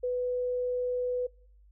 sine tone, 496.4 Hz, B4, 9 cents sharp, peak -27 dBFS, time 0.03-1.27 s, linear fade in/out 10 ms, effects noise-tail reverb RT60 0.6 s tail -25 dB re dry + added 50 Hz sine -55 dBFS peak until 1.71 s

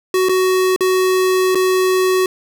square tone with dropouts, 372.5 Hz, F#4, 12 cents sharp, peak -13 dBFS, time 0.14-2.26 s, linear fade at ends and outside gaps 2 ms, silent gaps 0.287-0.293 / 0.762-0.807 / 1.548-1.554 s, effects none

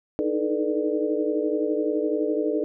sine tone cluster, 305.6 / 317.4 / 431.2 / 486.2 / 596 Hz, D#4 / D#4 / A4 / B4 / D5, -31 / +35 / -35 / -27 / +25 cents, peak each -27 / -30 / -26 / -29 / -31 dBFS, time 0.19-2.64 s, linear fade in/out 0 ms, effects none

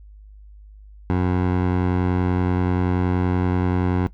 15% pulse tone with low-pass filter, 90.5 Hz, F#2, 38 cents flat, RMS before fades -20 dBFS, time 1.1-4.07 s, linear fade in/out 0 ms, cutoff 1600 Hz, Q 0.56, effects noise-tail reverb RT60 0.1 s tail -17 dB re dry + added 51 Hz sine -41 dBFS peak until 4.13 s

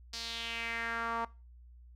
sawtooth tone with band-pass filter sweep, 230.7 Hz, A#3, 18 cents flat, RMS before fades -37 dBFS, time 0.13-1.25 s, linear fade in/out 5 ms, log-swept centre 4900 to 1000 Hz, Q 3.2, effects noise-tail reverb RT60 0.3 s tail -21 dB re dry + added 60 Hz sine -52 dBFS peak until 1.95 s

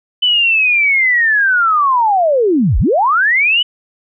sine linear two-way sweep, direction down then up, 3019 to 31.26 to 3019 Hz, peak -9 dBFS, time 0.22-3.63 s, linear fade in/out 10 ms, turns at 2.79 s, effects none

